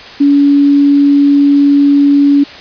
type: tone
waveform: sine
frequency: 283.9 Hz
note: C#4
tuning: 41 cents sharp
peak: -4 dBFS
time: 0.2-2.44 s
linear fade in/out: 10 ms
effects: white hiss -30 dBFS RMS until 2.6 s + resampled to 11025 Hz